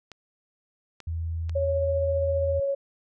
clicks, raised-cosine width 0.2 ms, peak -25 dBFS, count 3, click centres 0.117 / 1.003 / 1.495 s
sine tone, 82.4 Hz, E2, in tune, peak -27 dBFS, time 1.07-2.6 s, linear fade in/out 5 ms
sine tone with tremolo, 554.4 Hz, C#5, in tune, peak -22 dBFS, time 1.55-2.75 s, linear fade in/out 10 ms, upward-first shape triangle, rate 15 Hz, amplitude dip 25%
effects none

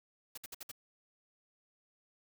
white noise bursts, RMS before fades -45 dBFS, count 5, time 0.35-0.716 s, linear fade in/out 5 ms, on 26 ms, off 59 ms, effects none

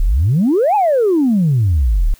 sine exponential two-way sweep, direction up then down, 31.9 to 871 to 31.9 Hz, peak -9 dBFS, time 0-2.14 s, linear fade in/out 0 ms, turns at 0.75 s, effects tanh soft clip ceiling -7 dBFS + white hiss -48 dBFS RMS until 2.19 s

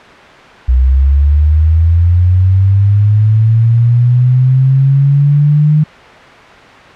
sine linear sweep, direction up, 61.74 to 153.4 Hz, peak -5 dBFS, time 0.68-5.84 s, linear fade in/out 10 ms, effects white hiss -34 dBFS RMS until 6.95 s + low-pass 2000 Hz 12 dB/octave

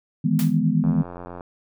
sine chord, E major seventh, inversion third, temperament equal, 155.56 / 164.81 / 207.7 / 246.9 Hz, D#3 / E3 / G#3 / B3, 0 / 0 / 0 / 0 cents, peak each -23 / -22 / -23 / -23 dBFS, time 0.24-1.03 s, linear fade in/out 10 ms
white noise with exponential decay, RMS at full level -28 dBFS, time 0.39-0.59 s, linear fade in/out 1 ms, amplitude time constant 42 ms
click train, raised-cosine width 1 ms, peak -22 dBFS, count 51, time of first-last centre 0.84-1.408 s, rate 88 Hz
effects none

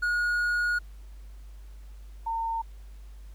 triangle / sine tone pair in turn, 1444 / 909.7 Hz, F#6 / A#5, -43 / -43 cents, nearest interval minor sixth, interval 800 cents, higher first, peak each -22 / -27 dBFS, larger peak first, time 0.02-0.79 / 2.26-2.62 s, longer first, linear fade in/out 10 ms, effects added 50 Hz sine -42 dBFS peak until 3.34 s + pink hiss -62 dBFS RMS until 3.34 s

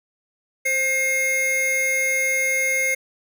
square tone pair together, 525.9 / 2139 Hz, C5 / C7, +9 / +38 cents, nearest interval 2 octaves, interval 2429 cents, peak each -29 / -20 dBFS, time 0.65-2.95 s, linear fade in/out 10 ms, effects none

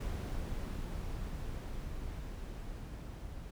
brown noise with level ramp, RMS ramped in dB -37 to -45 dBFS, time 0-3.51 s, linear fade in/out 10 ms, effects none

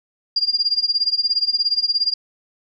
sine tone with tremolo, 4807 Hz, D8, 39 cents sharp, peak -13 dBFS, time 0.36-2.14 s, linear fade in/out 5 ms, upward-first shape sine, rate 17 Hz, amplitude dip 90%, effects none

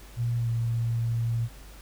sine tone with pitch glide, 118.7 to 116.19 Hz, A#2 to A#2, +32 to -5 cents, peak -24 dBFS, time 0.16-1.49 s, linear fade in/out 50 ms, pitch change -37 cents, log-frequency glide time 0.37-0.49 s, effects added 50 Hz sine -45 dBFS peak until 1.81 s + pink hiss -51 dBFS RMS until 1.81 s

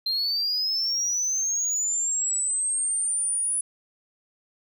sine linear sweep, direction up, 4132 to 9890 Hz, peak -21 dBFS, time 0.06-3.61 s, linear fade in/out 5 ms, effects tanh soft clip ceiling -21 dBFS

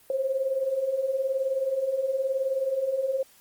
sine beating tone pair, 517 / 536 Hz, C5 / C5, -21 / +42 cents, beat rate 19 Hz, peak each -31 / -25 dBFS, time 0.1-3.23 s, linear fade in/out 2 ms, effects white hiss -57 dBFS RMS until 3.4 s + Opus 32 kbps

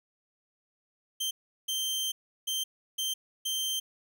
sawtooth tone bursts at uneven times, 3136 Hz, G7, in tune, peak -26 dBFS, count 5, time 1.2-1.31 / 1.68-2.12 / 2.47-2.64 / 2.98-3.14 / 3.45-3.8 s, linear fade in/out 10 ms, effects none

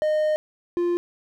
triangle tone pair in turn, 614 / 348.8 Hz, D#5 / F4, -23 / -2 cents, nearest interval minor seventh, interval 979 cents, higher first, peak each -17 / -18 dBFS, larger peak first, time 0.02-0.36 / 0.77-0.97 s, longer first, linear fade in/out 0 ms, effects none

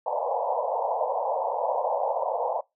pink band-pass noise, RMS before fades -27 dBFS, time 0.06-2.61 s, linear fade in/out 5 ms, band 490 to 980 Hz, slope 96 dB/octave, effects noise-tail reverb RT60 0.2 s tail -23 dB re dry

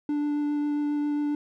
triangle tone with vibrato, 293.7 Hz, D4, in tune, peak -22 dBFS, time 0.09-1.35 s, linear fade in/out 2 ms, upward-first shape triangle, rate 7.4 Hz, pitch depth 10 cents each way, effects none

